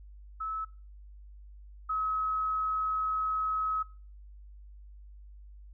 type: tone pair in turn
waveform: sine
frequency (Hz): 1300 / 1280.6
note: E6 / D#6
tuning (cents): -24 / +49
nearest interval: unison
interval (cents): 27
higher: first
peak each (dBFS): -32 / -28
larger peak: second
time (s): 0.4-0.65 / 1.89-3.83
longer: second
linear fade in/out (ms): 10
effects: noise-tail reverb RT60 0.4 s tail -22 dB re dry + added 50 Hz sine -47 dBFS peak until 5.73 s